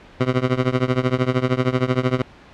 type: tone with tremolo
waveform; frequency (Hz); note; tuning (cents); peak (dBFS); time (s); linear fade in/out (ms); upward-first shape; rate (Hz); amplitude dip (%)
15% pulse; 127.5; C3; -44; -7; 0.2-2.22; 5; triangle; 13; 95
effects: pink hiss -45 dBFS RMS until 2.53 s + low-pass 3000 Hz 12 dB/octave